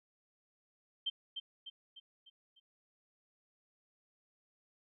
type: tone with echo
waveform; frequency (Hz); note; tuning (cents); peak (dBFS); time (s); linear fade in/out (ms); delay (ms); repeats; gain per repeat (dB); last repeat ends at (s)
sine; 3136; G7; 0; -32; 1.06-1.1; 10; 300; 5; -6; 2.6
effects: none